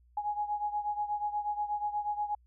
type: beating tone pair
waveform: sine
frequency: 830.6 / 838.9 Hz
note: G#5 / G#5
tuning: 0 / +17 cents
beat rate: 8.3 Hz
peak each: -32 / -36 dBFS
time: 0.17-2.35 s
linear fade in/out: 5 ms
effects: added 60 Hz sine -60 dBFS peak until 2.46 s